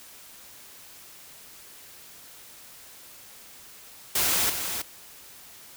white noise with echo, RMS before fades -24 dBFS, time 4.15-4.5 s, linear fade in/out 5 ms, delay 320 ms, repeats 1, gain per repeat -7 dB, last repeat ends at 4.82 s, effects white hiss -48 dBFS RMS until 5.76 s

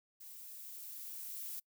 violet noise with level ramp, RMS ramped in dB -52 to -43 dBFS, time 0.2-1.6 s, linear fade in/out 10 ms, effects noise-tail reverb RT60 0.1 s tail -25 dB re dry

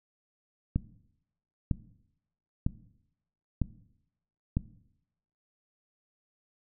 click train, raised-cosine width 5 ms, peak -14 dBFS, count 5, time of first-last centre 0.76-4.57 s, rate 1.05 Hz, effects noise-tail reverb RT60 0.8 s tail -17 dB re dry

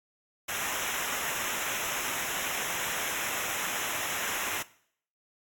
pink noise with comb filter, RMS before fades -33 dBFS, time 0.48-4.63 s, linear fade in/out 10 ms, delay 0.22 ms, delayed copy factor -0.95, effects noise-tail reverb RT60 0.6 s tail -19 dB re dry + AAC 64 kbps

